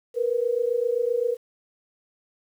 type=tone pair together; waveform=sine; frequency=465.2 / 492.9 Hz; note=A#4 / B4; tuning=-4 / -3 cents; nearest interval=minor second; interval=101 cents; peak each=-24 dBFS; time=0.14-1.37 s; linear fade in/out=50 ms; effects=9-bit